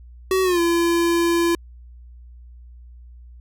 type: tone with pitch glide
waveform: square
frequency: 377.3 to 340 Hz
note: F#4 to F4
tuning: +34 to -46 cents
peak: -17 dBFS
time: 0.31-1.55 s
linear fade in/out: 2 ms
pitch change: -180 cents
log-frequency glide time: 0.43-0.6 s
effects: added 60 Hz sine -40 dBFS peak until 3.4 s